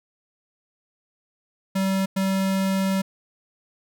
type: tone bursts at uneven times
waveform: square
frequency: 192.3 Hz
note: G3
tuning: 33 cents flat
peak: -21 dBFS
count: 2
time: 1.75-2.06 / 2.16-3.02 s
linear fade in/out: 10 ms
effects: none